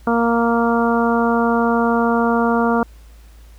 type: harmonic tone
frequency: 233.1 Hz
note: A#3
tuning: in tune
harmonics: 1 / 2 / 3 / 4 / 5 / 6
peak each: -17 / -20 / -22 / -23 / -24 / -25 dBFS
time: 0.07-2.83 s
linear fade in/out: 2 ms
effects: added 55 Hz sine -40 dBFS peak until 3.58 s + pink hiss -53 dBFS RMS until 3.58 s